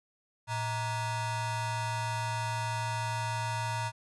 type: ring-modulated tone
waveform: 40% pulse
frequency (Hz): 523.3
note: C5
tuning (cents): 0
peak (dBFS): -27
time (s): 0.47-3.92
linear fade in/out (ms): 50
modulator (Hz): 410
effects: resampled to 24000 Hz